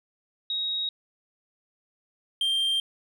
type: tone pair in turn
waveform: sine / triangle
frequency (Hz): 3785 / 3173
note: A#7 / G7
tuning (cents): +26 / +20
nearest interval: minor third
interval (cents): 306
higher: first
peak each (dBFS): -26 / -21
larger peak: second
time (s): 0.5-0.89 / 2.41-2.8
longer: neither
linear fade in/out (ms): 2
effects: none